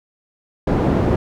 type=low-pass noise; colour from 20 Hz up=white; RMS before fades=-17 dBFS; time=0.67-1.16 s; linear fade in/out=5 ms; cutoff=400 Hz; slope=12 dB/octave; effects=none